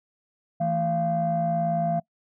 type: tone cluster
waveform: sine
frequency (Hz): 164.4 / 222.5 / 688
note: E3 / A3 / F5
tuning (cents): -4 / +20 / -26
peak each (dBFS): -26 / -32 / -23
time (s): 0.6-2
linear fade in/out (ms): 10
effects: noise-tail reverb RT60 0.1 s tail -23 dB re dry + tanh soft clip ceiling -16 dBFS